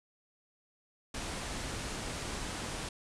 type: low-pass noise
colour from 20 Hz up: pink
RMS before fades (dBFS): -39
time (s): 1.14-2.89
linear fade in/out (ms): 5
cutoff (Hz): 10000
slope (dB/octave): 48
effects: none